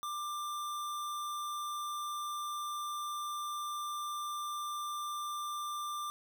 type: tone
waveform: square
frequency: 1187 Hz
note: D6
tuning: 18 cents sharp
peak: -37 dBFS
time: 0.03-6.1 s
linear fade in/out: 0 ms
effects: none